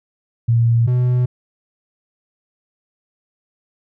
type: tone pair in turn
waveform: sine / triangle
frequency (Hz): 116.54 / 124.48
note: A#2 / B2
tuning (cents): 0 / +14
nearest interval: minor second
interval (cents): 114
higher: second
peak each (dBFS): -11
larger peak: neither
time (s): 0.48-0.87 / 0.87-1.26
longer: neither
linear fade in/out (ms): 10
effects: none